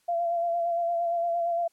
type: tone with vibrato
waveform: sine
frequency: 684 Hz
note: F5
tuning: 36 cents flat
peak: -24 dBFS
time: 0.08-1.68 s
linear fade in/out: 10 ms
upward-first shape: sine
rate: 8.7 Hz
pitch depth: 28 cents each way
effects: white hiss -69 dBFS RMS until 1.72 s + low-pass 12000 Hz 12 dB/octave